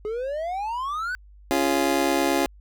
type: exponential sweep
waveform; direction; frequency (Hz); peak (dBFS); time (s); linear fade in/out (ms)
triangle; up; 415.3 to 1542; -24; 0.05-1.15; 0
type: chord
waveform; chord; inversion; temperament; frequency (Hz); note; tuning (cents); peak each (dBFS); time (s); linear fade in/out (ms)
25% pulse; Db major; none; just; 277.2 / 346.5 / 415.8; Db4 / F4 / Ab4; 0 / -14 / +2; -20 / -20 / -25; 1.51-2.46; 0
effects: added 50 Hz sine -46 dBFS peak until 2.6 s